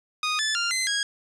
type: tone with pitch steps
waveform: 15% pulse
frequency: 1240 / 1741 / 1395 / 2055 / 1644 Hz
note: D#6 / A6 / F6 / C7 / G#6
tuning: -6 / -19 / -2 / -32 / -18 cents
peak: -17 dBFS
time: 0.23-1.03 s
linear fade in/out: 2 ms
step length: 160 ms
effects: resampled to 22050 Hz + 9-bit